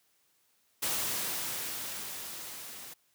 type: noise with level ramp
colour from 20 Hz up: white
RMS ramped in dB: -31 to -46 dBFS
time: 0.82-2.94 s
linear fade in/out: 10 ms
effects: white hiss -71 dBFS RMS until 3.14 s + high-pass 80 Hz 12 dB/octave